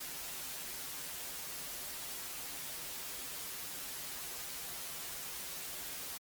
white noise with comb filter, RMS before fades -43 dBFS, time 0-6.18 s, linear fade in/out 10 ms, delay 9.3 ms, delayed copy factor -0.9, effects MP3 96 kbps

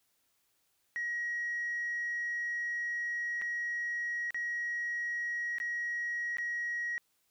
sine tone with dropouts, 1900 Hz, A#6, 33 cents sharp, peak -31 dBFS, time 0.96-6.98 s, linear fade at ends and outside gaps 0 ms, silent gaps 3.415-3.42 / 4.306-4.345 / 5.584-5.601 / 6.37-6.384 s, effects tanh soft clip ceiling -29 dBFS + white hiss -75 dBFS RMS until 7.3 s

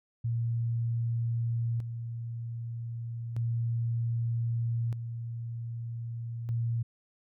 sine tone with tremolo, 116.54 Hz, A#2, in tune, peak -27 dBFS, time 0.24-6.83 s, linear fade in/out 10 ms, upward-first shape square, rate 0.32 Hz, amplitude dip 55%, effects none

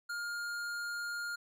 sine tone with tanh clipping, 1413 Hz, F6, 20 cents sharp, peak -38 dBFS, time 0.09-1.36 s, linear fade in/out 10 ms, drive 17 dB, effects none

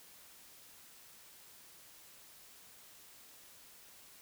silence, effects white hiss -58 dBFS RMS until 4.21 s

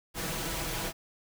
pink noise with comb filter, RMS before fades -34 dBFS, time 0.14-0.93 s, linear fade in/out 50 ms, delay 6.1 ms, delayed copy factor +0.6, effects none

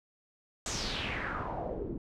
pink noise with low-pass filter sweep, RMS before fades -36 dBFS, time 0.66-1.98 s, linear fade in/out 2 ms, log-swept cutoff 7500 to 280 Hz, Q 3.8, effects none

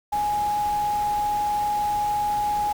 sine tone in noise, 832 Hz, G#5, 3 cents sharp, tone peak -21 dBFS, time 0.12-2.73 s, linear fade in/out 10 ms, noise pink, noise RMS -38 dBFS, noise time 0.12-2.73 s, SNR +14 dB, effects none

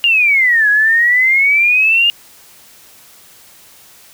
sine exponential two-way sweep, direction down then up, 2851 to 1658 to 2851 Hz, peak -8 dBFS, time 0.04-2.1 s, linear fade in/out 0 ms, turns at 0.69 s, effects white hiss -43 dBFS RMS until 4.13 s

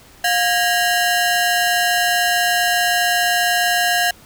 sawtooth ring-modulated tone, 1174.7 Hz, D6, in tune, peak -8 dBFS, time 0.24-4.11 s, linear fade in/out 5 ms, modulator 465 Hz, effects pink hiss -46 dBFS RMS until 4.25 s

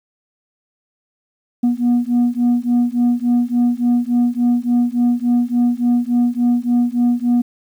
sine beating tone pair, 240 / 243.5 Hz, B3 / B3, -49 / -24 cents, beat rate 3.5 Hz, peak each -14 dBFS, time 1.63-7.42 s, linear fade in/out 10 ms, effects tanh soft clip ceiling -10 dBFS + 8-bit

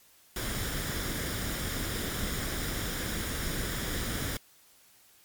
pink noise with comb filter, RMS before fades -33 dBFS, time 0.36-4.37 s, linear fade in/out 2 ms, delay 0.57 ms, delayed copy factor +0.5, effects white hiss -60 dBFS RMS until 5.24 s + MP3 96 kbps

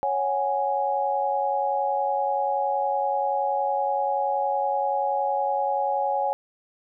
sine chord, C# suspended fourth, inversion none, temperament equal, 554.4 / 740 / 830.6 Hz, C#5 / F#5 / G#5, 0 / 0 / 0 cents, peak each -27 / -29 / -24 dBFS, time 0.03-6.33 s, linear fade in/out 0 ms, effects none

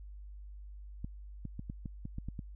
clicks, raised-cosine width 5 ms, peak -27 dBFS, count 9, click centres 1.045 / 1.453 / 1.594 / 1.699 / 1.858 / 2.054 / 2.184 / 2.286 / 2.392 s, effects added 50 Hz sine -45 dBFS peak until 2.55 s

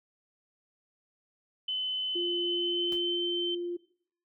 sine tone with pitch glide, 3032 to 3090 Hz, F#7 to G7, +42 to -26 cents, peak -29 dBFS, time 1.68-3.55 s, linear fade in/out 5 ms, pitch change +32 cents, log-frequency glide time 2.41-3.24 s
sine tone, 349.2 Hz, F4, in tune, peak -31 dBFS, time 2.15-3.77 s, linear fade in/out 10 ms
pink noise with exponential decay, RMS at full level -44 dBFS, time 2.92-3.04 s, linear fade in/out 1 ms, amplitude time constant 24 ms
effects noise-tail reverb RT60 0.6 s tail -20 dB re dry

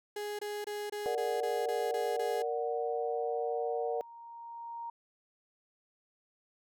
35% pulse tone bursts, 415.3 Hz, G#4, in tune, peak -34 dBFS, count 9, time 0.16-2.422 s, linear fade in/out 5 ms, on 230 ms, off 24 ms
sine chord, Bb augmented, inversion none, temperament equal, 466.2 / 587.3 / 740 Hz, Bb4 / D5 / F#5, 0 / 0 / 0 cents, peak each -33 / -38 / -36 dBFS, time 1.06-4.01 s, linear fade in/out 0 ms
sine tone with exponential growth, 932.3 Hz, A#5, in tune, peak -37 dBFS, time 2-4.9 s, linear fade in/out 5 ms, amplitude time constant 630 ms
effects none

